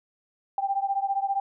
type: beating tone pair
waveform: sine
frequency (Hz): 784 / 799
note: G5 / G5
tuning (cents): 0 / +33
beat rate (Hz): 15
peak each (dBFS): -26 / -28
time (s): 0.58-1.4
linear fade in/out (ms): 2
effects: none